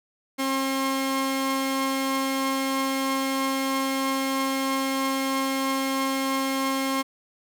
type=tone pair together; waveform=sawtooth; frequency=268.7 / 1071.7 Hz; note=C4 / C6; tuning=+46 / +41 cents; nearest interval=2 octaves; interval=2395 cents; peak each=-21 / -25 dBFS; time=0.38-7.03 s; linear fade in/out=20 ms; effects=none